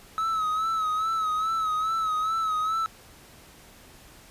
triangle tone with vibrato, 1289 Hz, E6, 39 cents flat, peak -22 dBFS, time 0.18-2.86 s, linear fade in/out 0 ms, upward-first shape sine, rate 2.4 Hz, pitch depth 53 cents each way, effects pink hiss -51 dBFS RMS until 4.3 s + resampled to 32000 Hz

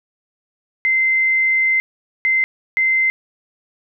sine tone bursts at uneven times, 2074 Hz, C7, 16 cents flat, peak -13 dBFS, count 3, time 0.85-1.8 / 2.25-2.44 / 2.77-3.1 s, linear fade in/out 0 ms, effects none

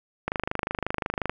click train, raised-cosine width 0.5 ms, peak -11 dBFS, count 27, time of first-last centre 0.28-1.296 s, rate 25.6 Hz, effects none

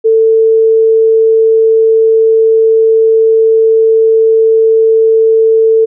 sine tone, 446 Hz, A4, 23 cents sharp, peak -4 dBFS, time 0.04-5.86 s, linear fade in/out 20 ms, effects none

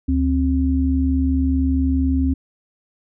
sine tone pair together, 73.42 / 264.7 Hz, D2 / C4, 0 / +20 cents, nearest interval octave + minor seventh, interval 2220 cents, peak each -18 dBFS, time 0.08-2.34 s, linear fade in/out 10 ms, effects none

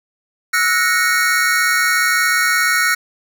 square chord, F# dominant seventh, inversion third, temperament equal with one note detuned, 1318.5 / 1455.4 / 1864.7 / 2217 Hz, E6 / F#6 / A#6 / C#7, 0 / -29 / 0 / 0 cents, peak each -22 / -18 / -19 / -21 dBFS, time 0.53-2.95 s, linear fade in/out 10 ms, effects none

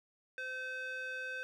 square tone with band-pass filter, 514 Hz, C5, 31 cents flat, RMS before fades -41 dBFS, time 0.38-1.43 s, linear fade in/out 0 ms, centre 1900 Hz, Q 7.8, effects none

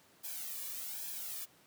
blue noise with flanger, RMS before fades -42 dBFS, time 0.23-1.46 s, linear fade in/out 20 ms, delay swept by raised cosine 1.2 to 1.74 ms, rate 1.2 Hz, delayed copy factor +0.95, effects pink hiss -64 dBFS RMS until 1.66 s + high-pass 150 Hz 12 dB/octave

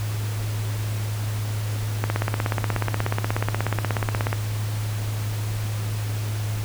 click train, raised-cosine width 0.5 ms, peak -8 dBFS, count 39, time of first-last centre 2.04-4.329 s, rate 16.6 Hz, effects added 106 Hz sine -24 dBFS peak until 6.64 s + pink hiss -36 dBFS RMS until 6.64 s

